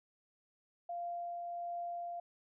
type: tone with tremolo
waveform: sine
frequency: 694 Hz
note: F5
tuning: 11 cents flat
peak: -37 dBFS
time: 0.89-2.2 s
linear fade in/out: 5 ms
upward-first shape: triangle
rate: 1.4 Hz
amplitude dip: 25%
effects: none